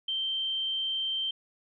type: tone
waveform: sine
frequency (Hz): 3131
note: G7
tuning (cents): -3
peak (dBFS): -28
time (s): 0.08-1.31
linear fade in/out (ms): 5
effects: none